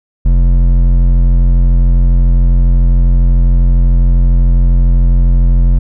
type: tone with hard clipping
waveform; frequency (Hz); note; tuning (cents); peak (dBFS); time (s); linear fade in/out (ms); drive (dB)
sine; 43.65; F1; 0; -7; 0.25-5.79; 10; 9
effects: none